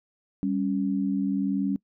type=tone pair together; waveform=sine; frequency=196.45 / 277.2 Hz; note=G3 / C#4; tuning=+4 / 0 cents; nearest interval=tritone; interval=596 cents; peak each=-26 dBFS; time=0.43-1.76 s; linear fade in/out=0 ms; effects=noise-tail reverb RT60 0.1 s tail -23 dB re dry